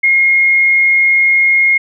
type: tone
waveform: sine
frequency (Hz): 2146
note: C7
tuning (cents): +43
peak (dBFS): -7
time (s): 0.03-1.78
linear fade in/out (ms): 10
effects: none